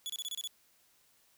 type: tone bursts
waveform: sawtooth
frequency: 3414 Hz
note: G#7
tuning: 47 cents sharp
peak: -33 dBFS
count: 7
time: 0.06-0.474 s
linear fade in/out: 0 ms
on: 36 ms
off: 27 ms
effects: white hiss -68 dBFS RMS until 1.37 s